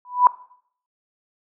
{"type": "tone with exponential growth", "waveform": "sine", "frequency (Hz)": 989, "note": "B5", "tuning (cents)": 2, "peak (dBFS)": -6, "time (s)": [0.05, 0.27], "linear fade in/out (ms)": 1, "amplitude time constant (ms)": 46, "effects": ["noise-tail reverb RT60 0.6 s tail -18 dB re dry"]}